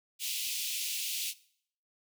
pink high-pass noise, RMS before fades -35 dBFS, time 0.19-1.34 s, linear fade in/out 50 ms, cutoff 2500 Hz, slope 48 dB/octave, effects noise-tail reverb RT60 0.6 s tail -19 dB re dry

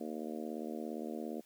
harmonic tone, 77.4 Hz, D#2, 9 cents flat, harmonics 3 / 4 / 5 / 6 / 7 / 8 / 9, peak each -42 / -44 / -46 / -48 / -49 / -50 / -51 dBFS, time 0-1.41 s, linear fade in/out 10 ms, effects white hiss -66 dBFS RMS until 1.45 s

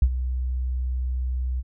sine tone with ADSR envelope, 63.1 Hz, B1, 38 cents sharp, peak -11 dBFS, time 0.02-1.63 s, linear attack 4 ms, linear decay 59 ms, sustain -12 dB, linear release 39 ms, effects none

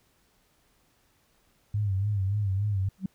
sine tone with vibrato, 100 Hz, G2, 35 cents sharp, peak -24 dBFS, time 1.74-2.89 s, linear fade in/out 5 ms, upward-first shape sine, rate 3.5 Hz, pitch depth 92 cents each way
sine tone with exponential growth, 189.9 Hz, F#3, 45 cents sharp, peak -22 dBFS, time 2.98-3.06 s, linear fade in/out 5 ms, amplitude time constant 16 ms
effects pink hiss -67 dBFS RMS until 3.14 s

